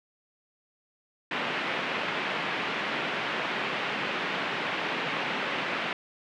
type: band-pass noise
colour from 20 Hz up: white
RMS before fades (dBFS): -31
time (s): 1.31-5.93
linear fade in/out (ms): 2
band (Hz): 150 to 2800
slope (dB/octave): 24
effects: none